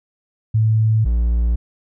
sine / triangle tone pair in turn, 110 / 58.12 Hz, A2 / A#1, 0 / -4 cents, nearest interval major seventh, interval 1104 cents, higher first, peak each -12 dBFS, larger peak neither, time 0.54-1.05 / 1.05-1.56 s, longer neither, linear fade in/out 10 ms, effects none

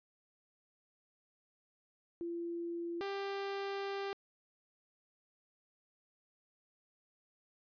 sine / sawtooth tone pair in turn, 340.9 / 395.6 Hz, F4 / G4, -42 / +16 cents, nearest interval minor third, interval 258 cents, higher second, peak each -37 / -33 dBFS, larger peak second, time 2.21-3.01 / 3.01-4.13 s, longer second, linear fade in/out 0 ms, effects resampled to 11025 Hz

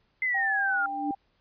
sine exponential sweep, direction down, 2080 to 1380 Hz, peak -24 dBFS, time 0.22-0.86 s, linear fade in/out 2 ms
sine tone with pitch glide, 784 to 792.2 Hz, G5 to G5, 0 to +18 cents, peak -30 dBFS, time 0.34-1.15 s, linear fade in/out 10 ms, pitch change +18 cents, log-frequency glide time 0.57-0.78 s
sine tone with exponential growth, 293.7 Hz, D4, in tune, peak -25 dBFS, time 0.67-1.11 s, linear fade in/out 2 ms, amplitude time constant 94 ms
effects pink hiss -70 dBFS RMS until 1.4 s + resampled to 11025 Hz

